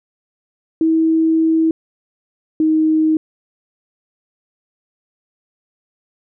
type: tone pair in turn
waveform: sine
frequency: 322.5 / 314.2 Hz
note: E4 / D#4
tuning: -38 / +17 cents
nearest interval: unison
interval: 45 cents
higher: first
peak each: -11 dBFS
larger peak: neither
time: 0.81-1.71 / 2.6-3.17 s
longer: first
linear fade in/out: 2 ms
effects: none